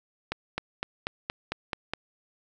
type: accelerating click train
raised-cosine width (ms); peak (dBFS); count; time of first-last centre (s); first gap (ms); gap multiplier
0.3; -13; 8; 0.32-1.936; 260; 0.96
effects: none